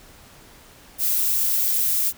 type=noise; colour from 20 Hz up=violet; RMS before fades=-21 dBFS; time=0.98-2.13 s; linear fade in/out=50 ms; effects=pink hiss -48 dBFS RMS until 2.17 s